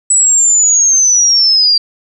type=linear sweep; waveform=sine; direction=down; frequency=7940 to 4699 Hz; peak=-6 dBFS; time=0.1-1.78 s; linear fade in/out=5 ms; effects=none